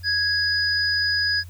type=tone pair together; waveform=sine; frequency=1661.2 / 4962 Hz; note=G#6 / D#8; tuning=0 / -6 cents; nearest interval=octave + perfect fifth; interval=1894 cents; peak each=-22 dBFS; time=0.03-1.44 s; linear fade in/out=50 ms; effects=added 88 Hz sine -37 dBFS peak until 1.49 s + white hiss -54 dBFS RMS until 1.49 s